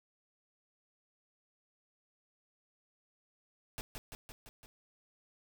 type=noise with echo; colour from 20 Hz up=pink; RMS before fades=-41 dBFS; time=3.78-3.81 s; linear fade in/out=0 ms; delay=170 ms; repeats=5; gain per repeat=-3 dB; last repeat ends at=4.66 s; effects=none